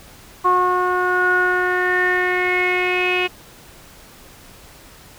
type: tone with low-pass filter sweep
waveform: sawtooth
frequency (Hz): 362.7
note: F#4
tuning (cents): -34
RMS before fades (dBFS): -18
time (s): 0.44-3.28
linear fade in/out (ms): 20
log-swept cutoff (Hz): 1100 to 2700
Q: 8.8
effects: pink hiss -44 dBFS RMS until 5.18 s